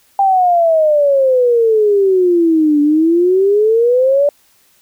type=exponential two-way sweep; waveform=sine; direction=down then up; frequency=797 to 290 to 585 Hz; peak=-8 dBFS; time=0.19-4.29 s; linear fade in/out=2 ms; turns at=2.81 s; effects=white hiss -53 dBFS RMS until 4.81 s

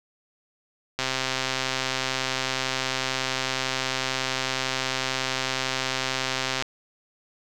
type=click train; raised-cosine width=0.2 ms; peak=-8 dBFS; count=739; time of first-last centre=0.99-6.624 s; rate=131 Hz; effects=none

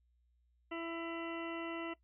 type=harmonic tone with a mistuned harmonic; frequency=333.1 Hz; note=E4; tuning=18 cents sharp; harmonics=1 / 2 / 3 / 4 / 6 / 7 / 8 / 9; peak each=-41 / -46 / -51 / -48 / -49 / -61 / -50 / -55 dBFS; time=0.71-1.94 s; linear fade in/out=10 ms; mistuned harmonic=8; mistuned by=+40 cents; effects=noise-tail reverb RT60 0.1 s tail -18 dB re dry + added 60 Hz sine -70 dBFS peak until 2.03 s

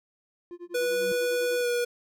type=tone with tremolo; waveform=triangle; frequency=349.2 Hz; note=F4; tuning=in tune; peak=-34 dBFS; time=0.51-1.61 s; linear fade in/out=0 ms; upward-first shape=sine; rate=10 Hz; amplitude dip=100%
type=tone with exponential growth; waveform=triangle; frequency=190.2 Hz; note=F#3; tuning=48 cents sharp; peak=-33 dBFS; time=0.66-1.12 s; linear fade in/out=0 ms; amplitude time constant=100 ms
type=tone with pitch glide; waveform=square; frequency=490 to 482.4 Hz; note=B4 to B4; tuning=-14 to -41 cents; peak=-25 dBFS; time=0.74-1.85 s; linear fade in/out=10 ms; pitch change=-27 cents; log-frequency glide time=1.61-1.67 s
effects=none

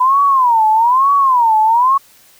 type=tone with vibrato; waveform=sine; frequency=987.8 Hz; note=B5; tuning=in tune; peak=-8 dBFS; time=0-1.98 s; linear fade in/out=10 ms; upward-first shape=sine; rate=1.1 Hz; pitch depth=230 cents each way; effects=white hiss -47 dBFS RMS until 2.39 s

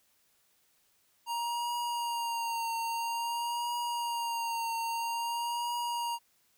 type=tone with vibrato; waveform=square; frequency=936 Hz; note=A#5; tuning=7 cents sharp; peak=-32 dBFS; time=1.26-6.19 s; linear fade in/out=50 ms; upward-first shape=triangle; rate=0.5 Hz; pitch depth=38 cents each way; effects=white hiss -70 dBFS RMS until 6.57 s

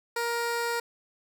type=tone; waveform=15% pulse; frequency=470 Hz; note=A#4; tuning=14 cents sharp; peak=-21 dBFS; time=0.16-0.8 s; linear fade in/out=5 ms; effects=none

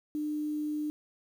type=tone with quantisation; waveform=sine; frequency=300.8 Hz; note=D4; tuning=42 cents sharp; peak=-30 dBFS; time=0.15-0.9 s; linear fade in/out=0 ms; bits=9; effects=none

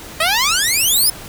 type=exponential sweep; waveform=10% pulse; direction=up; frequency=615 to 5310 Hz; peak=-5 dBFS; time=0.2-1.1 s; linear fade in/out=5 ms; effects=pink hiss -34 dBFS RMS until 1.28 s

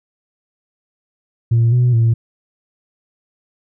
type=tone with pitch steps; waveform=sine; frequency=116 / 123.4 / 114.8 Hz; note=A#2 / B2 / A#2; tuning=-8 / -1 / -26 cents; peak=-8 dBFS; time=1.51-2.14 s; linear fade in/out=10 ms; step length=210 ms; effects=tanh soft clip ceiling -8 dBFS

